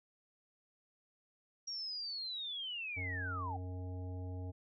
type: linear sweep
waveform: sine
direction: down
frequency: 5650 to 739 Hz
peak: -39 dBFS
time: 1.67-3.57 s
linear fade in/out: 10 ms
type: harmonic tone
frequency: 91.3 Hz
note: F#2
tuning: 23 cents flat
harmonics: 1 / 3 / 5 / 7 / 9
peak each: -40 / -50 / -54 / -57 / -59 dBFS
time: 2.96-4.52 s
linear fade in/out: 20 ms
effects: none